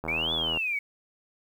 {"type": "click train", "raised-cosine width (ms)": 1, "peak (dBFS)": -20, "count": 44, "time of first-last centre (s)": [0.04, 0.573], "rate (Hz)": 80.7}
{"type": "exponential two-way sweep", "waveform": "sine", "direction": "up then down", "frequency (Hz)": [2204, 3520, 2204], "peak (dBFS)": -26, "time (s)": [0.08, 0.79], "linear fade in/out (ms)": 5, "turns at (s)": 0.33}
{"effects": ["9-bit"]}